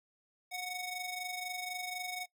sawtooth ring-modulated tone, 1478 Hz, F#6, 2 cents flat, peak -31 dBFS, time 0.51-2.26 s, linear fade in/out 20 ms, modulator 751 Hz, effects noise-tail reverb RT60 0.1 s tail -19 dB re dry

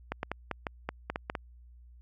clicks, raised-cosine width 0.5 ms, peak -17 dBFS, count 10, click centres 0.12 / 0.231 / 0.316 / 0.513 / 0.668 / 0.89 / 1.1 / 1.159 / 1.299 / 1.352 s, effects added 60 Hz sine -51 dBFS peak until 2.01 s

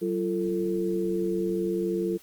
sine tone cluster, 187.7 / 344.4 / 444.9 Hz, F#3 / F4 / A4, +25 / -24 / +19 cents, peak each -31 / -27 / -30 dBFS, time 0.01-2.18 s, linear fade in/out 20 ms, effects white hiss -55 dBFS RMS until 2.22 s + Opus 32 kbps

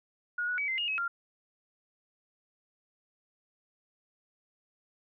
sine tone with pitch steps, 1444 / 1469 / 2276 / 2075 / 2851 / 2560 / 1390 Hz, F#6 / F#6 / C#7 / C7 / F7 / D#7 / F6, -43 / -13 / +45 / -15 / +35 / +49 / -9 cents, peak -29 dBFS, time 0.38-1.08 s, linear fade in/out 5 ms, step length 100 ms, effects none

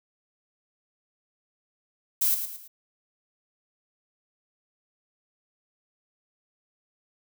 violet noise with echo, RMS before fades -23 dBFS, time 2.21-2.35 s, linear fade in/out 10 ms, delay 110 ms, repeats 3, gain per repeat -8 dB, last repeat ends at 2.68 s, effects none

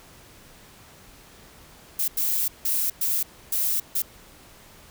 violet noise bursts at uneven times, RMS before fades -24 dBFS, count 6, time 1.99-2.08 / 2.17-2.48 / 2.65-2.9 / 3.01-3.23 / 3.52-3.8 / 3.95-4.02 s, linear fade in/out 5 ms, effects pink hiss -50 dBFS RMS until 4.9 s

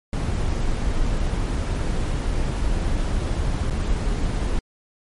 brown noise with dropouts, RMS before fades -22 dBFS, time 0.13-4.59 s, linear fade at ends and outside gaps 1 ms, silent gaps 3.7-3.707 s, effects MP3 48 kbps

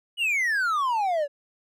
triangle exponential sweep, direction down, 2975 to 554.4 Hz, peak -20 dBFS, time 0.17-1.28 s, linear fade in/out 50 ms, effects none

